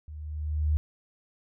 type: tone with level ramp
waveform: sine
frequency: 76 Hz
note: D#2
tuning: 40 cents flat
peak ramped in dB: -39 to -20 dBFS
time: 0.08-0.77 s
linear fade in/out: 0 ms
effects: none

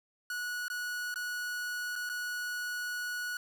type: tone with dropouts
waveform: 45% pulse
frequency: 1465 Hz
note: F#6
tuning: 18 cents flat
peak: -34 dBFS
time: 0.3-3.37 s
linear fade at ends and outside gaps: 2 ms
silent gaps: 0.682-0.7 / 1.142-1.158 / 1.956-1.96 / 2.092-2.097 s
effects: 12-bit

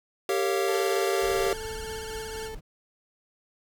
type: chord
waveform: square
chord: G half-diminished seventh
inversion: none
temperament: equal with one note detuned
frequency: 392 / 458.2 / 554.4 / 698.5 Hz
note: G4 / Bb4 / Db5 / F5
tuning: 0 / -30 / 0 / 0 cents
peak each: -27 / -31 / -33 / -33 dBFS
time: 0.29-1.53 s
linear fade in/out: 2 ms
type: tone with tremolo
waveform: 35% pulse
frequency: 440 Hz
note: A4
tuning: in tune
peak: -32 dBFS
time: 0.68-2.55 s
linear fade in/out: 5 ms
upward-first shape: sine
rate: 4.2 Hz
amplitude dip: 30%
type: tone with vibrato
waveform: 10% pulse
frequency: 1502 Hz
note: F#6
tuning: 26 cents sharp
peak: -32 dBFS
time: 0.72-2.49 s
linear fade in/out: 20 ms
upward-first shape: sine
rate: 17 Hz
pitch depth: 160 cents each way
type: noise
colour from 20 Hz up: brown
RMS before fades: -42 dBFS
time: 1.21-2.61 s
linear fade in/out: 20 ms
effects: none

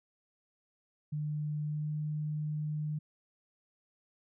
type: tone with pitch glide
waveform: sine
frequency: 150.1 to 151.58 Hz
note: D3 to D#3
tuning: +38 to -45 cents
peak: -32 dBFS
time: 1.12-2.99 s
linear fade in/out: 10 ms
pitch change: +17 cents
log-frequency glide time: 1.61-1.92 s
effects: none

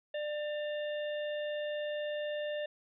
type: harmonic tone with a mistuned harmonic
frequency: 596 Hz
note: D5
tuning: 25 cents sharp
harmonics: 1 / 3 / 5 / 6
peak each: -34 / -44 / -48 / -50 dBFS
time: 0.14-2.66 s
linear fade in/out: 5 ms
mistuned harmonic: 5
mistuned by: -110 cents
effects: none

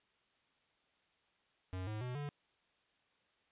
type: tone with pitch steps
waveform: square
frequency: 92.5 / 107.49 / 124.91 / 145.15 Hz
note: F#2 / A2 / B2 / D3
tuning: 0 / -40 / +20 / -20 cents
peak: -40 dBFS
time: 1.73-2.29 s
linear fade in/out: 0 ms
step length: 140 ms
effects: white hiss -75 dBFS RMS until 3.51 s + resampled to 8000 Hz

